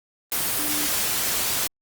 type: tone in noise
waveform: sine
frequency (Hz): 298.7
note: D4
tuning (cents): +29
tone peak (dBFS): -32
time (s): 0.59-0.86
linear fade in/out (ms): 0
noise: white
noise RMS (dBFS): -24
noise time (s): 0.32-1.67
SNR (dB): -11
effects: Opus 24 kbps